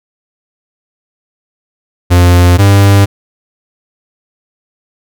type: tone pair in turn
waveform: 45% pulse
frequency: 88.3 / 99.58 Hz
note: F2 / G2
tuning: +20 / +28 cents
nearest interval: major second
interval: 208 cents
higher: second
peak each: -3 dBFS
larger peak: neither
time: 2.1-2.58 / 2.58-3.06 s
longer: neither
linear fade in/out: 20 ms
effects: none